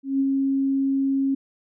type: tone with ADSR envelope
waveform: sine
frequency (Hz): 271.7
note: C#4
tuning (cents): -35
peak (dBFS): -17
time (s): 0.03-1.35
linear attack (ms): 170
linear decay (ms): 39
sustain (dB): -2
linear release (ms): 9
effects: none